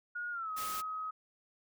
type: tone with pitch glide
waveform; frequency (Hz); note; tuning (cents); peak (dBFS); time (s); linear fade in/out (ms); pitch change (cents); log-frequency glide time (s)
sine; 1439 to 1267.3; F#6 to D#6; -49 to +31; -36; 0.15-1.11; 10; -220; 0.31-0.51
type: noise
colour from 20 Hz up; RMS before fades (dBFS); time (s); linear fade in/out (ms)
white; -42; 0.56-0.82; 20
effects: none